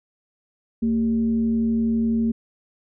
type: tone with frequency modulation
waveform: sine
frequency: 228 Hz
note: A#3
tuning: 38 cents flat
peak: -18 dBFS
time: 0.82-2.32 s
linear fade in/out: 10 ms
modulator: 166 Hz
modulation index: 0.32
effects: none